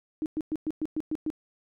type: tone bursts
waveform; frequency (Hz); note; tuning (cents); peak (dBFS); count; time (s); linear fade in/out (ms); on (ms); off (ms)
sine; 310; D#4; -6; -26; 8; 0.22-1.302; 0; 39; 110
effects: none